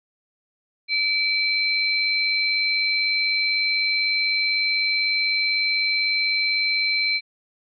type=tone pair together; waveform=sine; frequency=2320 / 4102 Hz; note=D7 / C8; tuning=-22 / -35 cents; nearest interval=minor seventh; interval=987 cents; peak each=-21 / -23 dBFS; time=0.88-7.21 s; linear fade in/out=50 ms; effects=none